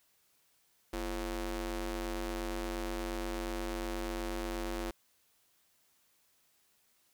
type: ring-modulated tone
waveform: sawtooth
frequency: 191.2 Hz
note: G3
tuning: 43 cents flat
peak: -28 dBFS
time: 0.93-4.91 s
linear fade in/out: 5 ms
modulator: 147 Hz
effects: white hiss -71 dBFS RMS until 7.13 s